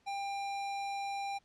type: tone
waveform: square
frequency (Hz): 796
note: G5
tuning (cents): +26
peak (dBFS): -36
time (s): 0.06-1.39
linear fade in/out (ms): 20
effects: pink hiss -71 dBFS RMS until 1.44 s + low-pass 6000 Hz 12 dB/octave